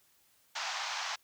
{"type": "band-pass noise", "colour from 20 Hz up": "pink", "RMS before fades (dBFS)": -37, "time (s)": [0.55, 1.16], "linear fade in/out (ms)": 10, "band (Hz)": [720, 6600], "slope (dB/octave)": 48, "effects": ["white hiss -68 dBFS RMS until 1.23 s"]}